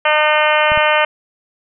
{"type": "harmonic tone", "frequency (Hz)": 303.9, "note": "D#4", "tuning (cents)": -41, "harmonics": [2, 3, 4, 5, 6, 7, 8, 9, 10], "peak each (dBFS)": [-16, -18, -19, -20, -21, -21, -22, -23, -23], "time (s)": [0.05, 1.05], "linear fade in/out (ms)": 5}
{"type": "clicks", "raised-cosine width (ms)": 5, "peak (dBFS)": -16, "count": 2, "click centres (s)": [0.719, 0.775]}
{"effects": []}